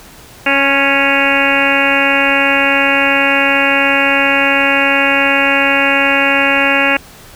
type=harmonic tone with a mistuned harmonic; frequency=277.2 Hz; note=C#4; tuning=in tune; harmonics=1 / 2 / 3 / 4 / 5 / 6 / 7 / 8 / 9 / 10; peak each=-19 / -18 / -20 / -23 / -20 / -17 / -20 / -18 / -17 / -17 dBFS; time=0.46-6.97 s; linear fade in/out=5 ms; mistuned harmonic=4; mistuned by=-24 cents; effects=pink hiss -38 dBFS RMS until 7.35 s